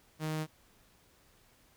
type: tone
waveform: sawtooth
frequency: 156 Hz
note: D#3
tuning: 5 cents sharp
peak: -29 dBFS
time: 0.19-0.47 s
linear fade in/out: 50 ms
effects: pink hiss -65 dBFS RMS until 1.76 s